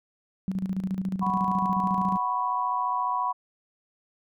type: tone with tremolo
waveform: sine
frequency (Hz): 189.4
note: F#3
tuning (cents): +41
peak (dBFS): -24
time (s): 0.48-2.17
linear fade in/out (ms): 0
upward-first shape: square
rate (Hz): 14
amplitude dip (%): 65
type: chord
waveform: sine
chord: F# suspended fourth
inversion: none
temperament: equal with one note detuned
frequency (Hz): 740 / 987.8 / 1102.3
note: F#5 / B5 / C#6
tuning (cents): 0 / 0 / -10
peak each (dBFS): -32 / -26 / -30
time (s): 1.21-3.33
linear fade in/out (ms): 20
effects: none